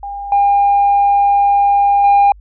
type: tone with level steps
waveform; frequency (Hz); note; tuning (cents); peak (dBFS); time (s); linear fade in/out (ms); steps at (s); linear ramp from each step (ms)
sine; 805; G5; +46; -22 / -7 / -4; 0.03-2.32; 2; 0.32 / 2.04; 2
effects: tanh soft clip ceiling -5 dBFS + added 50 Hz sine -37 dBFS peak until 2.4 s